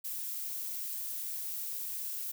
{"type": "noise", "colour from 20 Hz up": "violet", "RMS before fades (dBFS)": -38, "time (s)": [0.04, 2.32], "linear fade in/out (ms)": 10, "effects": []}